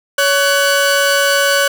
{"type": "tone pair together", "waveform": "sawtooth", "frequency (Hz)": [561.9, 1500], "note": ["C#5", "F#6"], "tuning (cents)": [23, 23], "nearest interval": "octave + perfect fourth", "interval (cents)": 1700, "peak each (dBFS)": -10, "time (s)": [0.18, 1.68], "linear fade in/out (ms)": 5, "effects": []}